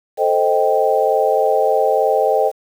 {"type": "chord", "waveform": "sine", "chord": "A half-diminished seventh", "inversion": "none", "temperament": "equal", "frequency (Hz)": [440, 523.3, 622.3, 784], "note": ["A4", "C5", "Eb5", "G5"], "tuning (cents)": [0, 0, 0, 0], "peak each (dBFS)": -18, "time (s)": [0.17, 2.52], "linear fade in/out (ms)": 50, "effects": ["7-bit"]}